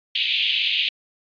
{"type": "band-pass noise", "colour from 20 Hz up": "white", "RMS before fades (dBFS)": -22, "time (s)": [0.15, 0.89], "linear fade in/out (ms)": 5, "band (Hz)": [2500, 3600], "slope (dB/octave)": 48, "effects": ["resampled to 11025 Hz"]}